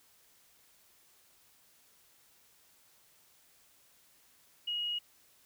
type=tone; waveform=sine; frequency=2888 Hz; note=F#7; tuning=43 cents flat; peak=-32 dBFS; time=4.67-4.99 s; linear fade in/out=10 ms; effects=white hiss -65 dBFS RMS until 5.45 s